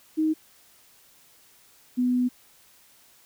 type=tone pair in turn; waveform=sine; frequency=313.4 / 248.7 Hz; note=D#4 / B3; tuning=+13 / +12 cents; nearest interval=major third; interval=401 cents; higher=first; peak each=-20 dBFS; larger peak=neither; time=0.17-0.34 / 1.97-2.29 s; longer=second; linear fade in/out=20 ms; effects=white hiss -57 dBFS RMS until 3.25 s